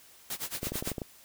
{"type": "noise with tremolo", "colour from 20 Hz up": "white", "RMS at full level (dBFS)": -34, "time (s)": [0.3, 0.94], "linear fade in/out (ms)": 2, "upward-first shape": "sine", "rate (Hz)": 9, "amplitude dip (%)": 95}
{"type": "clicks", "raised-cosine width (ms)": 2, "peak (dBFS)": -21, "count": 9, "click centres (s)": [0.631, 0.67, 0.72, 0.756, 0.825, 0.875, 0.917, 0.982, 1.018]}
{"effects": ["white hiss -56 dBFS RMS until 1.24 s"]}